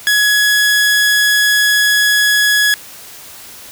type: tone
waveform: sawtooth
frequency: 1681 Hz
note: G#6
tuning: 20 cents sharp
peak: -6 dBFS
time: 0.07-2.74 s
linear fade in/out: 0 ms
effects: white hiss -35 dBFS RMS until 3.71 s